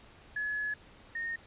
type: tone pair in turn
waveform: sine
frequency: 1700 / 1844 Hz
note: G#6 / A#6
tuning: +40 / -19 cents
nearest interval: minor second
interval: 141 cents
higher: second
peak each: -31 / -33 dBFS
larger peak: first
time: 0.36-0.74 / 1.15-1.36 s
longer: first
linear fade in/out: 5 ms
effects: pink hiss -56 dBFS RMS until 1.46 s + resampled to 8000 Hz